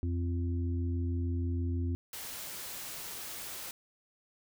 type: harmonic tone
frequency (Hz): 86.3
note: F2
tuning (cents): -20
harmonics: 1 / 3 / 4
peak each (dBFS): -30 / -38 / -44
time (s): 0.03-1.95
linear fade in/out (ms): 0
type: noise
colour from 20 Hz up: white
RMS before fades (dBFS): -42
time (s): 2.13-3.71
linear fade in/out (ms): 2
effects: none